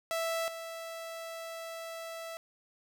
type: tone pair in turn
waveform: sawtooth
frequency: 659.3 / 659.3 Hz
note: E5 / E5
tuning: 0 / 0 cents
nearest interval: unison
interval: 0 cents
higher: neither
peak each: -27 / -36 dBFS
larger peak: first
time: 0.11-0.48 / 0.48-2.37 s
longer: second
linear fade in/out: 0 ms
effects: none